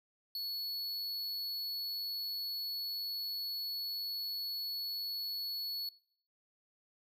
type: tone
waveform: square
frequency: 4399 Hz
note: C#8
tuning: 14 cents flat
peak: -37 dBFS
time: 0.35-5.89 s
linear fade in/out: 2 ms
effects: noise-tail reverb RT60 0.6 s tail -20 dB re dry